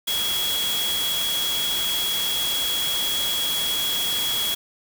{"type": "tone in noise", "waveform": "sine", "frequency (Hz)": 3334, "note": "G#7", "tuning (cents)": 6, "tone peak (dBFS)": -23, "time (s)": [0.07, 4.55], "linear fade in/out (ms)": 10, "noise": "white", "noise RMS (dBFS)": -28, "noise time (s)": [0.07, 4.55], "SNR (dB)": 2, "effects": []}